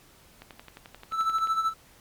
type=click train; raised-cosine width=0.3 ms; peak=-27 dBFS; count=13; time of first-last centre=0.42-1.473 s; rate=11.4 Hz
type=tone with tremolo; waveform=triangle; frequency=1318.5 Hz; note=E6; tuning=in tune; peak=-19 dBFS; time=1.11-1.74 s; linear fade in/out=50 ms; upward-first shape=sine; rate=13 Hz; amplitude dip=65%
effects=pink hiss -56 dBFS RMS until 2 s + MP3 96 kbps